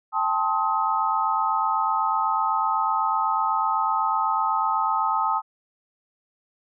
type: chord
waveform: sine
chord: A half-diminished seventh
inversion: third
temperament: just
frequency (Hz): 792 / 880 / 1056 / 1267.2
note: G5 / A5 / C6 / Eb6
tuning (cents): +18 / 0 / +16 / +31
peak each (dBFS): -29 / -24 / -29 / -24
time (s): 0.12-5.42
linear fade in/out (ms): 50
effects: none